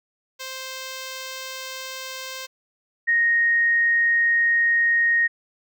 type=tone pair in turn; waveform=5% pulse / sine; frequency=523.3 / 1864.8 Hz; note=C5 / A#6; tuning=0 / 0 cents; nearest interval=octave + minor seventh; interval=2200 cents; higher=second; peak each=-20 / -16 dBFS; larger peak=second; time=0.39-2.47 / 3.07-5.28 s; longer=second; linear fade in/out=20 ms; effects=none